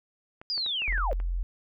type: clicks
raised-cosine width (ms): 0.5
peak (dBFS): -29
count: 9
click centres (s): 0.415 / 0.578 / 0.663 / 0.82 / 0.878 / 0.925 / 0.979 / 1.114 / 1.201
type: linear sweep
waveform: sine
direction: down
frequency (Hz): 5010 to 466.6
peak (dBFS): -27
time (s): 0.5-1.13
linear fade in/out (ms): 0
type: tone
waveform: sine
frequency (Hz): 43.65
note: F1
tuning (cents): 0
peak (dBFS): -26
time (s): 0.88-1.43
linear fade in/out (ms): 0
effects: none